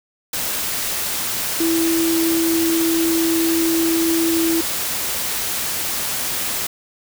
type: tone in noise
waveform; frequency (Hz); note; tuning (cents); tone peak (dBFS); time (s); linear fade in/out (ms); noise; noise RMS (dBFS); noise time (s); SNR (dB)
sine; 330; E4; +2; -16; 1.6-4.61; 5; white; -23; 0.33-6.67; +4
effects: none